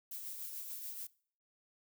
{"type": "noise with tremolo", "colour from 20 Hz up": "violet", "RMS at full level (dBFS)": -43, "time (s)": [0.11, 1.07], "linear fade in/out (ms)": 5, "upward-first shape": "sine", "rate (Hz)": 6.9, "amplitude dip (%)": 35, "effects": ["noise-tail reverb RT60 0.5 s tail -22 dB re dry"]}